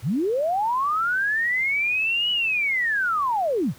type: linear two-way sweep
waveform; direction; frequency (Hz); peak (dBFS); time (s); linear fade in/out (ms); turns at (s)
sine; up then down; 90.2 to 2960 to 90.2; -20; 0.02-3.74; 50; 2.31
effects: pink hiss -49 dBFS RMS until 3.78 s + high-pass 60 Hz 12 dB/octave